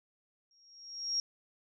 sine tone with exponential growth, 5588 Hz, F8, in tune, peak -27 dBFS, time 0.51-1.2 s, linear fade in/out 1 ms, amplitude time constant 150 ms, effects none

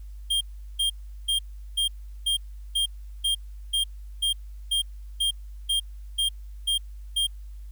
square tone bursts, 3207 Hz, G7, 39 cents sharp, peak -22 dBFS, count 15, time 0.3-7.27 s, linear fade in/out 10 ms, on 110 ms, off 380 ms, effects added 50 Hz sine -37 dBFS peak until 7.71 s + white hiss -65 dBFS RMS until 7.71 s

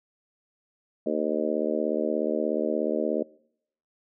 harmonic tone, 76.8 Hz, D#2, 22 cents flat, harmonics 3 / 4 / 5 / 6 / 7 / 8, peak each -31 / -31 / -31 / -31 / -31 / -31 dBFS, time 1.06-3.23 s, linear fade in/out 5 ms, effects noise-tail reverb RT60 0.7 s tail -23 dB re dry

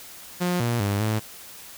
sawtooth tone with pitch steps, 178.1 / 118.7 / 100.9 / 108.4 Hz, F3 / A#2 / G#2 / A2, +34 / +32 / -49 / -25 cents, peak -18 dBFS, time 0.4-1.2 s, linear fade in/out 20 ms, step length 200 ms, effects white hiss -43 dBFS RMS until 1.77 s

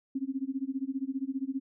sine tone with tremolo, 268.2 Hz, C4, 43 cents sharp, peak -27 dBFS, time 0.15-1.6 s, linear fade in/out 5 ms, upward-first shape sine, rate 15 Hz, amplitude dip 95%, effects none

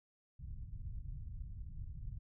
pink low-pass noise, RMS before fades -45 dBFS, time 0.39-2.19 s, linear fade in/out 10 ms, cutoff 120 Hz, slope 24 dB/octave, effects none

